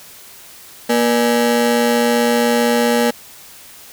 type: ring-modulated tone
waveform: 30% pulse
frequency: 357.5 Hz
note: F4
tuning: 41 cents sharp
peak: -7 dBFS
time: 0.89-3.11 s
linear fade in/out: 10 ms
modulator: 121 Hz
effects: white hiss -40 dBFS RMS until 3.92 s